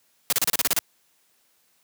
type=noise bursts; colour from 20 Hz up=white; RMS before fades=-21 dBFS; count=9; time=0.3-0.789 s; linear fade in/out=0 ms; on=25 ms; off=33 ms; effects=white hiss -65 dBFS RMS until 1.83 s + high-pass 100 Hz 12 dB/octave